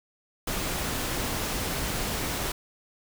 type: noise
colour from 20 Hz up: pink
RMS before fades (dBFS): -30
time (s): 0.47-2.52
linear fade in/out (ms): 5
effects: none